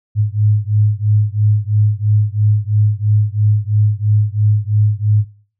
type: beating tone pair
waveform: sine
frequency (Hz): 104.1 / 107.1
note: G#2 / A2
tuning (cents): +5 / -46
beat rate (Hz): 3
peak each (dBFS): -14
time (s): 0.15-5.25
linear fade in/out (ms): 50
effects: noise-tail reverb RT60 0.5 s tail -23 dB re dry